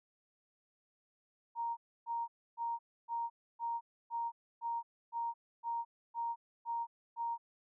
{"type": "tone bursts", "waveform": "sine", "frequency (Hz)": 932.3, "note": "A#5", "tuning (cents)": 0, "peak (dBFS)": -34, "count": 12, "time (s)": [1.55, 7.38], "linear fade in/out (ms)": 50, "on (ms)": 220, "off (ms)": 290, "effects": []}